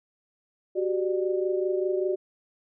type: tone cluster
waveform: sine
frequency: 371.2 / 396.3 / 598 Hz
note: F#4 / G4 / D5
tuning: +6 / +19 / +31 cents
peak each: -25 / -31 / -31 dBFS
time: 0.75-2.16 s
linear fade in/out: 20 ms
effects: none